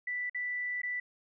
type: tone with dropouts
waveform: sine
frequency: 1975.5 Hz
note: B6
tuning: in tune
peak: -32 dBFS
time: 0.07-1 s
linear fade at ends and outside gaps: 5 ms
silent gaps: 0.297-0.346 / 0.818-0.832 s
effects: none